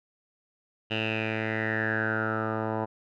10% pulse tone with low-pass filter sweep, 110 Hz, A2, in tune, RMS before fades -29 dBFS, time 0.9-2.86 s, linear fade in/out 20 ms, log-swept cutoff 2900 to 1000 Hz, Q 7.9, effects none

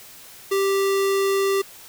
square tone, 392 Hz, G4, in tune, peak -19 dBFS, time 0.51-1.62 s, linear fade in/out 10 ms, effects white hiss -44 dBFS RMS until 1.88 s

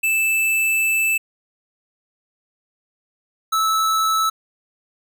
square tone pair in turn, 2637 / 1307.9 Hz, E7 / E6, 0 / -14 cents, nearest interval octave, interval 1214 cents, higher first, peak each -17 dBFS, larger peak neither, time 0.03-1.18 / 3.52-4.3 s, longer first, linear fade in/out 10 ms, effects none

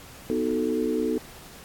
sine chord, B dominant seventh, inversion none, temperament equal, 246.9 / 311.1 / 370 / 440 Hz, B3 / D#4 / F#4 / A4, 0 / 0 / 0 / 0 cents, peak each -28 / -28 / -31 / -27 dBFS, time 0.3-1.18 s, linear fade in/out 0 ms, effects pink hiss -46 dBFS RMS until 1.64 s + AAC 64 kbps

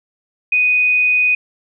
sine tone, 2489 Hz, D#7, in tune, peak -11 dBFS, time 0.52-1.35 s, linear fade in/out 5 ms, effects none

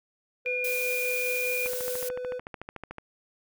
triangle tone with tremolo, 500 Hz, B4, 21 cents sharp, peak -28 dBFS, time 0.45-2.4 s, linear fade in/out 20 ms, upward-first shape sine, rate 5 Hz, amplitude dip 25%
sine tone, 2424 Hz, D#7, 46 cents flat, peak -28 dBFS, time 0.46-1.67 s, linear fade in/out 0 ms
blue noise, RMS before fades -35 dBFS, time 0.64-2.09 s, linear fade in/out 5 ms
click train, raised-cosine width 0.5 ms, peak -23 dBFS, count 19, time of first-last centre 1.66-2.984 s, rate 13.6 Hz
effects none

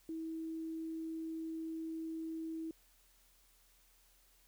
sine tone, 323.1 Hz, E4, 35 cents flat, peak -39 dBFS, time 0.09-2.71 s, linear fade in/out 2 ms, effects added 41 Hz sine -70 dBFS peak until 4.47 s + white hiss -69 dBFS RMS until 4.47 s

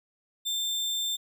sine tone with sample-and-hold, 3573 Hz, A7, 26 cents sharp, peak -27 dBFS, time 0.45-1.17 s, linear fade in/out 20 ms, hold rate 11025 Hz, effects none

